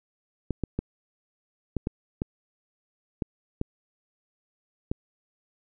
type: clicks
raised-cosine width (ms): 3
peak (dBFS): -14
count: 9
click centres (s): 0.507 / 0.637 / 0.79 / 1.767 / 1.871 / 2.219 / 3.222 / 3.614 / 4.915
effects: none

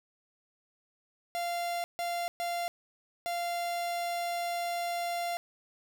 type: tone bursts at uneven times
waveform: 45% pulse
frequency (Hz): 693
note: F5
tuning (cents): -14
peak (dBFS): -31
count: 4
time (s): 1.35-1.84 / 1.99-2.28 / 2.4-2.68 / 3.26-5.37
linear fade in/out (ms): 0
effects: none

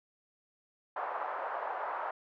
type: band-pass noise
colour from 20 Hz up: white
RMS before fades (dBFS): -37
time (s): 0.96-2.11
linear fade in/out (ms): 5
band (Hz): 580 to 1200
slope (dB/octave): 24
effects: none

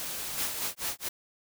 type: noise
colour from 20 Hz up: white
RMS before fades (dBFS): -36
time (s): 0-0.59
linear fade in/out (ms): 0
type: noise with tremolo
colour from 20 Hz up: white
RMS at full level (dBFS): -31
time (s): 0.37-1.09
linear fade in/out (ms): 10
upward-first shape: sine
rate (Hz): 4.5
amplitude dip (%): 100
effects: none

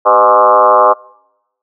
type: tone with frequency modulation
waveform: sine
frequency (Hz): 839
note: G#5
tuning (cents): +17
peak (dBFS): -4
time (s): 0.05-0.94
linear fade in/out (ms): 20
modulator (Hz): 112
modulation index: 3.4
effects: noise-tail reverb RT60 0.9 s tail -25 dB re dry + high-pass 400 Hz 12 dB/octave

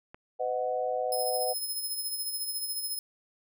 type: click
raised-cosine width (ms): 0.5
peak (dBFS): -30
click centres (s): 0.145
type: chord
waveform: sine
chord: B major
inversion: none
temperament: equal with one note detuned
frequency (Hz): 506 / 622.3 / 740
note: B4 / D#5 / F#5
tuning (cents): +42 / 0 / 0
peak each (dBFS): -31 / -33 / -32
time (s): 0.39-1.54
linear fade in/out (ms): 20
type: tone with tremolo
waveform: 5% pulse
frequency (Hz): 5150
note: E8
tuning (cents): -41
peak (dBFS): -24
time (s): 1.12-2.99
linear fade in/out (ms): 2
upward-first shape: sine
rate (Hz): 14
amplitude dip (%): 50
effects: none

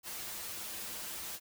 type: noise with comb filter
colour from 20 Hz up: white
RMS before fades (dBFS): -42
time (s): 0.03-1.4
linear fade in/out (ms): 50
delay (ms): 7.3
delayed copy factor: -0.75
effects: none

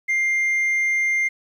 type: tone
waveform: sine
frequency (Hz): 2100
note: C7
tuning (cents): +6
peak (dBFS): -15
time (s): 0.08-1.29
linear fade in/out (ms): 20
effects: tanh soft clip ceiling -17 dBFS + 9-bit

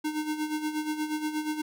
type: tone with tremolo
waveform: square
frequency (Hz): 306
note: D#4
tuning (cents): -29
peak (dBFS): -27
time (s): 0.04-1.62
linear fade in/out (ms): 10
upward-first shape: sine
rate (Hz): 8.4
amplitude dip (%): 65
effects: none

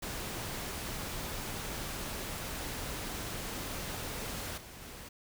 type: noise with level steps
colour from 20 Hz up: pink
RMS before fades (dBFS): -39 / -49 / -47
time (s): 0.02-5.09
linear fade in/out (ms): 10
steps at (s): 4.57 / 4.81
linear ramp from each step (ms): 10
effects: none

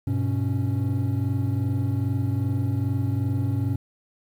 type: tone cluster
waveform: triangle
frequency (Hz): 100.3 / 122.8 / 277.2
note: G2 / B2 / C#4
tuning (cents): +40 / -9 / 0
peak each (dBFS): -22 / -23 / -27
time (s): 0.07-3.76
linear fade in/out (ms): 5
effects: tanh soft clip ceiling -14 dBFS + 9-bit

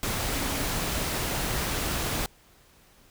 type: tone in noise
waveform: sine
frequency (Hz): 277.2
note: C#4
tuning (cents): 0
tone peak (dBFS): -37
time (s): 0.32-0.64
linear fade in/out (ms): 0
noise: pink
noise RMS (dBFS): -29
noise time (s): 0.03-2.26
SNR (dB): -11
effects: pink hiss -58 dBFS RMS until 3.1 s

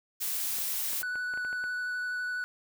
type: noise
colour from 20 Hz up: blue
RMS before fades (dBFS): -32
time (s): 0.2-1.03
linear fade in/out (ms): 20
type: clicks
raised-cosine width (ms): 0.5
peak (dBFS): -30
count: 9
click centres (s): 0.585 / 0.932 / 1.017 / 1.156 / 1.338 / 1.375 / 1.449 / 1.529 / 1.64
type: tone with vibrato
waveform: triangle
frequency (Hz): 1482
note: F#6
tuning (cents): +2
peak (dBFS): -29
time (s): 1.03-2.44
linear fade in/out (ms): 0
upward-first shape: square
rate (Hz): 12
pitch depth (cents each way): 8
effects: none

